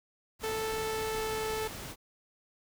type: noise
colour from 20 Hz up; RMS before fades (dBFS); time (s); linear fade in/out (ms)
pink; -42; 0.39-1.96; 50
type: tone with pitch glide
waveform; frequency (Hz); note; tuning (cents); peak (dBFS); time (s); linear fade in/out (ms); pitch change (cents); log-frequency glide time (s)
sawtooth; 440 to 437.2; A4 to A4; 0 to -11; -28; 0.43-1.68; 10; -11; 0.82-1.5
effects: none